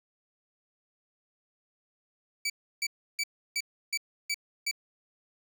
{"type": "tone bursts", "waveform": "20% pulse", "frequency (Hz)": 2300, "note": "D7", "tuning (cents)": -37, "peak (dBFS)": -23, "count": 7, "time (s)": [2.45, 4.713], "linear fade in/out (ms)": 5, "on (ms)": 49, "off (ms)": 320, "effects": []}